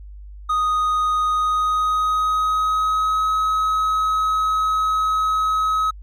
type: tone with pitch glide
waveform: triangle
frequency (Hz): 1244.5 to 1276.5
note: D#6 to D#6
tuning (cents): 0 to +44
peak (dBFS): -15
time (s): 0.49-5.91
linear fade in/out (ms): 10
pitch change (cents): +44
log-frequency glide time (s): 1.3-3.29
effects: added 50 Hz sine -35 dBFS peak until 6.02 s + Opus 48 kbps